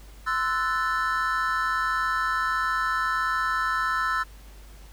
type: chord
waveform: triangle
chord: F# half-diminished seventh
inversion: second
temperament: equal with one note detuned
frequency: 1033.9 / 1318.5 / 1480 / 1760 Hz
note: C6 / E6 / F#6 / A6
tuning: -21 / 0 / 0 / 0 cents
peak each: -29 / -24 / -29 / -28 dBFS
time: 0.26-4.24 s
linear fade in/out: 20 ms
effects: added 50 Hz sine -44 dBFS peak until 4.92 s + pink hiss -53 dBFS RMS until 4.92 s